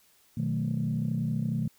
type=chord; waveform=sine; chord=B dominant seventh; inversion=none; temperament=equal; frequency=123.47 / 155.56 / 185 / 220 Hz; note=B2 / D#3 / F#3 / A3; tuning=0 / 0 / 0 / 0 cents; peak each=-31 / -30 / -35 / -31 dBFS; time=0.37-1.68 s; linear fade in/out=5 ms; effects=tanh soft clip ceiling -19 dBFS + white hiss -63 dBFS RMS until 1.78 s